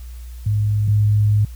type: tone pair in turn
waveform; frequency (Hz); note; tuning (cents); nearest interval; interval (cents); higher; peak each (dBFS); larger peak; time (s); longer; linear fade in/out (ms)
sine; 104.9 / 104.9; G#2 / G#2; +18 / +18; unison; 0; neither; -15 / -12; second; 0.46-0.88 / 0.88-1.45; second; 5
effects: added 60 Hz sine -31 dBFS peak until 1.55 s + white hiss -50 dBFS RMS until 1.55 s